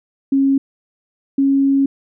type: tone pair in turn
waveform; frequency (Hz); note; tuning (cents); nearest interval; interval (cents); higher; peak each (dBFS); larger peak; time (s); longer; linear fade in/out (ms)
sine; 272.9 / 274.5; C#4 / C#4; -27 / -17; unison; 10; second; -11; neither; 0.32-0.58 / 1.38-1.86; second; 5
effects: none